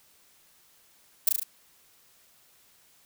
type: noise with echo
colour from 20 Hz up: violet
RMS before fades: -19 dBFS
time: 1.27-1.29 s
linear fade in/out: 5 ms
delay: 36 ms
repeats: 4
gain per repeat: -3 dB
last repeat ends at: 1.434 s
effects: white hiss -61 dBFS RMS until 3.05 s